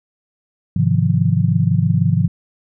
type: chord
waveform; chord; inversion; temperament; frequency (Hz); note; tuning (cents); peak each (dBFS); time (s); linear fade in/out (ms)
sine; F minor seventh; first; just; 104.77 / 130.96 / 157.15 / 174.61; Ab2 / C3 / Eb3 / F3; +16 / +2 / +18 / 0; -18; 0.76-2.28; 5
effects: none